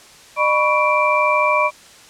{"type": "tone cluster", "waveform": "sine", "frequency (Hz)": [606, 986, 1119, 2354], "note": ["D#5", "B5", "C#6", "D7"], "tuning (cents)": [-46, -3, 16, 3], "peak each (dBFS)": -19, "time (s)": [0.36, 1.71], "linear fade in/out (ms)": 50, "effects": ["white hiss -44 dBFS RMS until 2.09 s", "low-pass 8000 Hz 12 dB/octave"]}